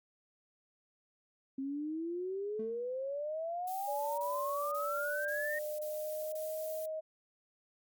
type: exponential sweep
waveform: sine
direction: up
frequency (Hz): 265.2 to 1864.7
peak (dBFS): -35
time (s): 1.58-5.59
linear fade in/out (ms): 5
type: tone with exponential decay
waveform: triangle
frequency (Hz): 220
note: A3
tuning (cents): 0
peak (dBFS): -37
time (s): 2.59-2.98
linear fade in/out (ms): 5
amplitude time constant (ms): 83
type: noise bursts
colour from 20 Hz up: violet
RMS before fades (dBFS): -47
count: 6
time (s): 3.67-6.86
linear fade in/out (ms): 5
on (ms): 510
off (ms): 26
type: tone with pitch glide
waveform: sine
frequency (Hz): 577 to 629.2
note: D5 to D#5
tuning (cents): -31 to +19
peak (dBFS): -36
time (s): 3.87-7.01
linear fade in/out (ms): 20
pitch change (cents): +150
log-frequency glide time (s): 4.79-6.61
effects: Opus 48 kbps